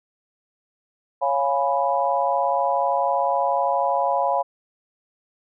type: chord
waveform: sine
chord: C# dominant seventh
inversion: none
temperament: equal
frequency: 554.4 / 698.5 / 830.6 / 987.8 Hz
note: C#5 / E#5 / G#5 / B5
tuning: 0 / 0 / 0 / 0 cents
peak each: -24 dBFS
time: 1.21-4.43 s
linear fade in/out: 20 ms
effects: none